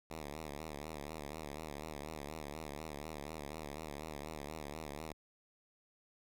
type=tone with vibrato; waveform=5% pulse; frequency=75.4 Hz; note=D2; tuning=46 cents sharp; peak=-32 dBFS; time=0.1-5.13 s; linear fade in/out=5 ms; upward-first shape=sine; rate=4.1 Hz; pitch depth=110 cents each way; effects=none